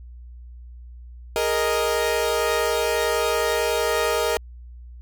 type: chord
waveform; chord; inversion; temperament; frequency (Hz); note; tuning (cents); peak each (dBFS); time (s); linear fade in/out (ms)
sawtooth; Ab suspended second; none; equal; 415.3 / 466.2 / 622.3; Ab4 / Bb4 / Eb5; 0 / 0 / 0; -23 / -19 / -21; 1.36-4.37; 0
effects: added 60 Hz sine -38 dBFS peak until 5.01 s